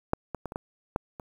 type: clicks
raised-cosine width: 1 ms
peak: -9 / -18 / -20 / -24 / -17 / -12 / -25 dBFS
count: 7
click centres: 0.134 / 0.347 / 0.457 / 0.521 / 0.559 / 0.961 / 1.198 s
effects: 8-bit